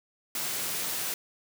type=high-pass noise; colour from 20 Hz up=white; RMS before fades=-32 dBFS; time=0.35-1.14 s; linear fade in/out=2 ms; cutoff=110 Hz; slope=24 dB/octave; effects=none